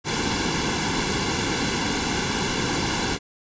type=noise with comb filter; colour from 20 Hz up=pink; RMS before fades=-24 dBFS; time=0.04-3.19 s; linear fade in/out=50 ms; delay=1.6 ms; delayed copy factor=-0.75; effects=resampled to 16000 Hz